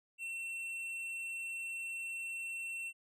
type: tone with hard clipping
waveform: sine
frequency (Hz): 2705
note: E7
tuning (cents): +44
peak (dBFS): -40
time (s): 0.18-2.93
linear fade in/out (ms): 50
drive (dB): 6
effects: none